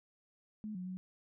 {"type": "tone with pitch steps", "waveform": "sine", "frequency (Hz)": [213.6, 182.2, 185], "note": ["G#3", "F#3", "F#3"], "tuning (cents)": [49, -26, 0], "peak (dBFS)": -39, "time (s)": [0.64, 0.97], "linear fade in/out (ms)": 0, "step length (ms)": 110, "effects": []}